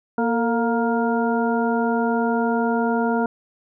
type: harmonic tone with a mistuned harmonic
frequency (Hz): 234.2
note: A#3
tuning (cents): +8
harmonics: 1 / 2 / 3 / 4 / 6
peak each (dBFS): -21 / -24 / -26 / -27 / -29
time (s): 0.18-3.26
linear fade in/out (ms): 2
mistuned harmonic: 2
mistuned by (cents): -54
effects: none